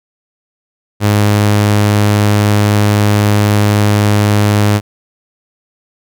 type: tone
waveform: sawtooth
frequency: 103.83 Hz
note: G#2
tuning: in tune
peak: -4 dBFS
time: 1-4.81 s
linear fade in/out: 50 ms
effects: none

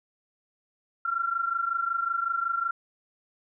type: tone pair together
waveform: sine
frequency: 1361 / 1386.4 Hz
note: F6 / F6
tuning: -45 / -13 cents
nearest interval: unison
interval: 32 cents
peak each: -27 / -30 dBFS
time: 1.05-2.71 s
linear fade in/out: 5 ms
effects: none

